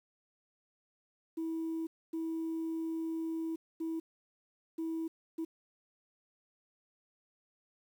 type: tone bursts at uneven times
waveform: sine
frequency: 325 Hz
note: E4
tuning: 24 cents flat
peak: -32 dBFS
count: 5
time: 1.37-1.87 / 2.13-3.56 / 3.8-4 / 4.78-5.08 / 5.38-5.45 s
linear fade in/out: 10 ms
effects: tanh soft clip ceiling -31 dBFS + 10-bit